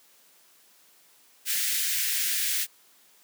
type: high-pass noise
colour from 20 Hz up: white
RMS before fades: -27 dBFS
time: 1.45-2.67 s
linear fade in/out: 50 ms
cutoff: 1600 Hz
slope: 48 dB/octave
effects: white hiss -59 dBFS RMS until 3.23 s + high-pass 200 Hz 12 dB/octave